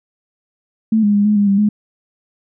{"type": "tone with pitch steps", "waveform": "sine", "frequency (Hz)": [220.6, 206.1, 203.8, 210.5, 203.6, 197.8, 209.5], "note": ["A3", "G#3", "G#3", "G#3", "G#3", "G3", "G#3"], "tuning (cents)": [5, -13, -32, 24, -34, 16, 15], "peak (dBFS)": -10, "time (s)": [0.92, 1.69], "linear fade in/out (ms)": 5, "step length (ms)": 110, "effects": []}